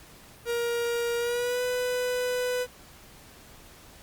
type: tone with pitch glide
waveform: 45% pulse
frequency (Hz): 472 to 497.8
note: A#4 to B4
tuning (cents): +22 to +14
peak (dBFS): -26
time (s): 0.45-2.67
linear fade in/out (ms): 50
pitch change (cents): +92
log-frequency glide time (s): 1.18-1.62
effects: pink hiss -51 dBFS RMS until 4.02 s + Opus 48 kbps